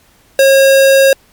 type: tone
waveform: square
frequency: 542 Hz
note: C#5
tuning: 39 cents flat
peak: -5 dBFS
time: 0.39-1.13 s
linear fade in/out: 2 ms
effects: pink hiss -49 dBFS RMS until 1.32 s + MP3 96 kbps